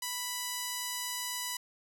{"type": "tone", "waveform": "5% pulse", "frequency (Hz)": 987.8, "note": "B5", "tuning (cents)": 0, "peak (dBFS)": -22, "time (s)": [0.02, 1.57], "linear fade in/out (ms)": 5, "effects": []}